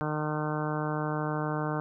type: harmonic tone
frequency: 152.2 Hz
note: D#3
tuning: 38 cents flat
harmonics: 1 / 2 / 3 / 4 / 5 / 6 / 7 / 8 / 9 / 10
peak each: -32 / -35 / -37 / -38 / -39 / -40 / -40 / -41 / -42 / -42 dBFS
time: 0.01-1.8 s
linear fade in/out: 0 ms
effects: none